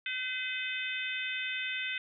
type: harmonic tone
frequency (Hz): 510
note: C5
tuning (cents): -44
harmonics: 3 / 4 / 5 / 6 / 7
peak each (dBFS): -39 / -38 / -37 / -42 / -41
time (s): 0.06-1.98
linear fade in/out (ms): 2
effects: none